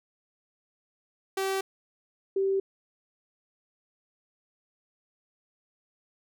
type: tone pair in turn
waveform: sawtooth / sine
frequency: 385.9 / 388.4 Hz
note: G4 / G4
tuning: -27 / -16 cents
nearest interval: unison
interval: 11 cents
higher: second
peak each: -23 dBFS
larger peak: neither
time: 1.37-1.61 / 2.36-2.6 s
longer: neither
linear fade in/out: 5 ms
effects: none